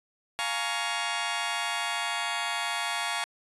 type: chord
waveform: 15% pulse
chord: Bb minor seventh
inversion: second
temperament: just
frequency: 699.2 / 839.1 / 932.3 / 1118.8 Hz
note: F5 / Ab5 / Bb5 / Db6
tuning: +2 / +18 / 0 / +16 cents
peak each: -28 dBFS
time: 0.39-3.24 s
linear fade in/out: 0 ms
effects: resampled to 24000 Hz